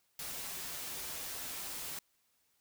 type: noise with comb filter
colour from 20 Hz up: white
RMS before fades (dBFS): -42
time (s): 0.19-1.99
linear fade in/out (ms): 2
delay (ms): 9.3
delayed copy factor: -0.5
effects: white hiss -75 dBFS RMS until 2.6 s